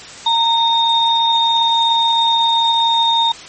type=tone pair together; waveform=sine; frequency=921 / 3684 Hz; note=A#5 / A#7; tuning=-21 / -21 cents; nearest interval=2 octaves; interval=2400 cents; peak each=-14 dBFS; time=0.26-3.32 s; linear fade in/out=5 ms; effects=white hiss -34 dBFS RMS until 3.48 s + MP3 32 kbps